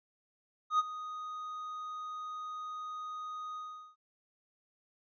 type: tone with ADSR envelope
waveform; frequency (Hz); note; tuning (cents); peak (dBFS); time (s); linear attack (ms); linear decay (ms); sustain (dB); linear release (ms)
triangle; 1244.5; D#6; 0; -21; 0.7-3.96; 90; 29; -16; 400
effects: resampled to 16000 Hz